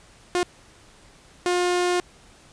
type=tone bursts at uneven times; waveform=sawtooth; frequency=356.3 Hz; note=F4; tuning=35 cents sharp; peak=-16 dBFS; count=2; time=0.35-0.43 / 1.46-2 s; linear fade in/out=0 ms; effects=pink hiss -52 dBFS RMS until 2.52 s + resampled to 22050 Hz